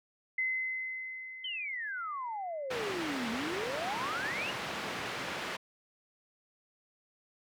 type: tone with exponential decay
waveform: sine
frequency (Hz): 2048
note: C7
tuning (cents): -38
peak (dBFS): -28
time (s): 0.38-3.1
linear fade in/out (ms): 5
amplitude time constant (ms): 590
type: exponential two-way sweep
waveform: sine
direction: down then up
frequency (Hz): 3136 to 220 to 2931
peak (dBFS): -35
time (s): 1.44-4.51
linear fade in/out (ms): 5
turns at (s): 3.3
type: band-pass noise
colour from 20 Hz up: white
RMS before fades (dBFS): -38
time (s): 2.7-5.57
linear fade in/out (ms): 10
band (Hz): 110 to 2300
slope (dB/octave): 12
effects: none